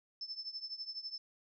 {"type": "tone with tremolo", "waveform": "sine", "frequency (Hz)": 5274, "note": "E8", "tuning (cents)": 0, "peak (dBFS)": -37, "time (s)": [0.21, 1.18], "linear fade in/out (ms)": 2, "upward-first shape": "triangle", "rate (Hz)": 12, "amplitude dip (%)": 90, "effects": []}